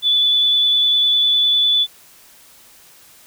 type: tone with vibrato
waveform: sine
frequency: 3468 Hz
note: A7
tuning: 26 cents flat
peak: -12 dBFS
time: 0.02-1.87 s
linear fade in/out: 50 ms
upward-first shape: triangle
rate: 9.9 Hz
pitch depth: 12 cents each way
effects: white hiss -47 dBFS RMS until 3.26 s